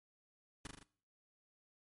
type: noise with echo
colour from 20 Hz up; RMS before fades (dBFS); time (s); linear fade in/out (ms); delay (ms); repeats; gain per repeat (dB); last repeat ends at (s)
pink; -45; 0.65-0.67; 2; 40; 4; -3; 0.83
effects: noise-tail reverb RT60 0.5 s tail -21 dB re dry + MP3 48 kbps